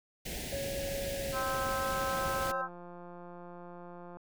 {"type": "band-stop noise", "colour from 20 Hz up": "pink", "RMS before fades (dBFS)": -39, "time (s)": [0.25, 2.52], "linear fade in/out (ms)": 10, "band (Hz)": [780, 1700], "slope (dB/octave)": 48}
{"type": "tone with pitch glide", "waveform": "triangle", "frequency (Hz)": [554, 541.7], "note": ["C#5", "C#5"], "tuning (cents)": [-1, -40], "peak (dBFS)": -34, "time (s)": [0.52, 2.62], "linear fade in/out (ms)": 10, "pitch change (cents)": -39, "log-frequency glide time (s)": [1.16, 1.52]}
{"type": "harmonic tone", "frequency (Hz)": 260, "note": "C4", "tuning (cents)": -11, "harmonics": [3, 4, 5, 6], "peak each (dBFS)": [-40, -38, -36, -40], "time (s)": [1.32, 2.69], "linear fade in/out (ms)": 50}
{"type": "click train", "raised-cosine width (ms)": 1, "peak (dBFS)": -35, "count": 358, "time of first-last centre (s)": [2.13, 4.17], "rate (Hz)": 175}
{"effects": []}